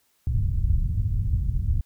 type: low-pass noise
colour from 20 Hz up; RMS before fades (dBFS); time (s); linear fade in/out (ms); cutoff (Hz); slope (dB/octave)
white; -23; 0.27-1.81; 2; 100; 24
effects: white hiss -67 dBFS RMS until 1.85 s